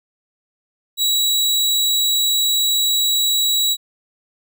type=tone; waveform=sawtooth; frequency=3891 Hz; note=B7; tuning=27 cents flat; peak=-12 dBFS; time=0.97-3.77 s; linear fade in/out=50 ms; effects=none